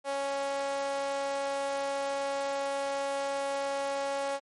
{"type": "tone with high-pass filter", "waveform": "sawtooth", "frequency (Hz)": 277.2, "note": "C#4", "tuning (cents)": 0, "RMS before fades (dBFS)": -32, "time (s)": [0.04, 4.4], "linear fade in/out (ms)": 50, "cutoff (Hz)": 640, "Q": 4.9, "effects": ["MP3 48 kbps"]}